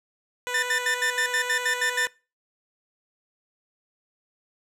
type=tone with vibrato; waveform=10% pulse; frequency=493.9 Hz; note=B4; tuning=in tune; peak=-20 dBFS; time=0.47-2.07 s; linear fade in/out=0 ms; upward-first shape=triangle; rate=16 Hz; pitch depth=8 cents each way
type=tone bursts; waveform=40% pulse; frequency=1786 Hz; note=A6; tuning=25 cents sharp; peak=-21 dBFS; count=10; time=0.54-2.058 s; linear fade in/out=5 ms; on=87 ms; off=72 ms
effects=noise-tail reverb RT60 0.3 s tail -23 dB re dry + low-pass 11000 Hz 12 dB/octave